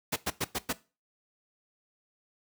pink noise bursts, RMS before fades -29 dBFS, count 5, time 0.12-0.73 s, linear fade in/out 10 ms, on 42 ms, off 100 ms, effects noise-tail reverb RT60 0.3 s tail -18 dB re dry + high-pass 100 Hz 12 dB/octave

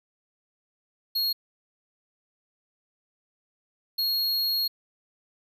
square tone bursts at uneven times, 4296 Hz, C8, 45 cents sharp, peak -24 dBFS, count 2, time 1.15-1.33 / 3.98-4.68 s, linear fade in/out 10 ms, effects none

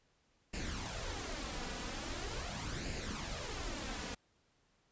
pink noise with flanger, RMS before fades -41 dBFS, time 0.53-4.15 s, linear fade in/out 10 ms, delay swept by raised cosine 0.42 to 4.12 ms, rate 0.42 Hz, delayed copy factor +0.55, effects pink hiss -74 dBFS RMS until 4.91 s + resampled to 16000 Hz

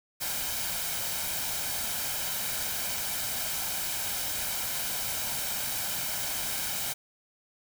white noise with comb filter, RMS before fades -32 dBFS, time 0.2-6.94 s, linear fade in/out 20 ms, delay 1.3 ms, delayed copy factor +0.5, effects none

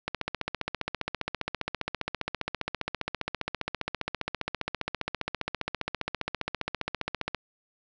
click train, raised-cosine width 0.3 ms, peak -13 dBFS, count 110, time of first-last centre 0.08-7.347 s, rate 15 Hz, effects resampled to 16000 Hz + 7-bit

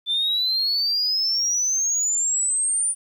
sine exponential sweep, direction up, 3520 to 9397 Hz, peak -18 dBFS, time 0.06-2.95 s, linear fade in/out 50 ms, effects tanh soft clip ceiling -16 dBFS + 10-bit

